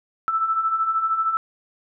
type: beating tone pair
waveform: sine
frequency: 1310 / 1323 Hz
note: E6 / E6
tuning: -11 / +6 cents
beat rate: 13 Hz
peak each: -27 / -20 dBFS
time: 0.28-1.37 s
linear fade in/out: 0 ms
effects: none